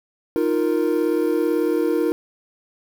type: chord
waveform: triangle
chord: Eb suspended second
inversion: none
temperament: equal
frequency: 311.1 / 349.2 / 466.2 Hz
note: Eb4 / F4 / Bb4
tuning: 0 / 0 / 0 cents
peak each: -20 dBFS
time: 0.36-2.12 s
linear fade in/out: 0 ms
effects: 7-bit